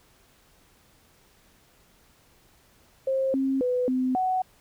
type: tone with pitch steps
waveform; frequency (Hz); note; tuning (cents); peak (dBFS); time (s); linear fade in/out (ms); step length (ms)
sine; 532 / 268.1 / 498.4 / 256.4 / 745; C5 / C4 / B4 / C4 / F#5; +29 / +42 / +16 / -35 / +12; -22; 3.07-4.42; 5; 270
effects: pink hiss -60 dBFS RMS until 4.6 s